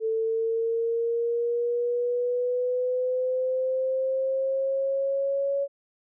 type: linear sweep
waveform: sine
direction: up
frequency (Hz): 442.9 to 560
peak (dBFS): -23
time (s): 0-5.68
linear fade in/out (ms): 50
effects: none